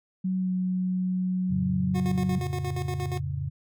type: tone with pitch glide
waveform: sine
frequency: 186.4 to 184.05 Hz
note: F#3 to F#3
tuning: +13 to -9 cents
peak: -24 dBFS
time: 0.24-2.39 s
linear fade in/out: 10 ms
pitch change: -22 cents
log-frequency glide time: 0.38-0.51 s
type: chord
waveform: sine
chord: F augmented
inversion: none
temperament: equal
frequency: 87.31 / 110 / 138.59 Hz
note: F2 / A2 / C#3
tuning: 0 / 0 / 0 cents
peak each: -33 / -36 / -30 dBFS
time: 1.49-3.5 s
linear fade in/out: 20 ms
type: tone with tremolo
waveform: 25% pulse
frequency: 362.7 Hz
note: F#4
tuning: 34 cents flat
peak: -28 dBFS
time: 1.94-3.2 s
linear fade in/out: 20 ms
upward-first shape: square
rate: 8.5 Hz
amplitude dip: 75%
effects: none